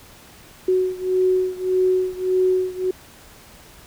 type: beating tone pair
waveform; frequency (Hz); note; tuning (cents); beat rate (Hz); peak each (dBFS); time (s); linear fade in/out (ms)
sine; 370 / 371.7; F#4 / F#4; 0 / +8; 1.7; -19 / -21; 0.68-2.91; 5
effects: pink hiss -46 dBFS RMS until 3.86 s